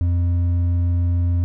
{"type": "tone with hard clipping", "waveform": "sine", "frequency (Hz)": 87.31, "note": "F2", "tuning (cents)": 0, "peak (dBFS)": -17, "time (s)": [0.01, 1.44], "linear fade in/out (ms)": 0, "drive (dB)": 4, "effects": []}